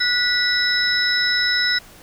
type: tone cluster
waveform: sine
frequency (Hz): 1461 / 1962 / 3902 / 5210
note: F#6 / B6 / B7 / E8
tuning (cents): -22 / -12 / -22 / -21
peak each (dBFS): -22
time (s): 0-1.79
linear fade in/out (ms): 10
effects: pink hiss -45 dBFS RMS until 2.02 s